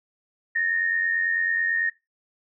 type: tone pair together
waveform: sine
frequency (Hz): 1757.9 / 1847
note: A6 / A#6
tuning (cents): -2 / -16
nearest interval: minor second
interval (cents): 86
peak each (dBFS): -29 / -22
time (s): 0.55-1.9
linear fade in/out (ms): 10
effects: noise-tail reverb RT60 0.2 s tail -18 dB re dry